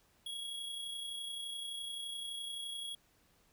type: tone with amplitude modulation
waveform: square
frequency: 3322 Hz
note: G#7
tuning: in tune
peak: -39 dBFS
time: 0.26-2.95 s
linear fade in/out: 5 ms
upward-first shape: sine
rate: 31.7 Hz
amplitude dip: 35%
effects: pink hiss -70 dBFS RMS until 3.52 s